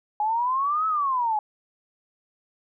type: exponential two-way sweep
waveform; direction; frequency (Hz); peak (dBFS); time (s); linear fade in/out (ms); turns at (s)
sine; up then down; 830.6 to 1307 to 830.6; -21; 0.2-1.39; 2; 0.87
effects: none